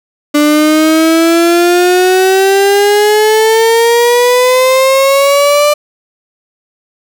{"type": "exponential sweep", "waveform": "35% pulse", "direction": "up", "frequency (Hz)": [293.7, 595], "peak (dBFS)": -4, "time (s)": [0.34, 5.74], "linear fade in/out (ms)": 10, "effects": []}